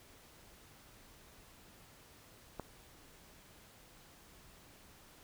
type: click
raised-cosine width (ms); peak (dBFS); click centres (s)
1; -26; 2.597
effects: pink hiss -60 dBFS RMS until 5.23 s